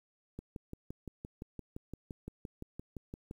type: click train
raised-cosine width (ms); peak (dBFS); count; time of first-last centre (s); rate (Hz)
3; -29; 18; 0.39-3.311; 5.82
effects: 10-bit